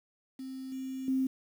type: tone with level steps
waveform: sine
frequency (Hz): 263.1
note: C4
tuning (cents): +10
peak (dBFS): -38 / -35 / -26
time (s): 0.39-1.27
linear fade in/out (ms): 5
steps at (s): 0.72 / 1.08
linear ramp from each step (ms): 2
effects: 9-bit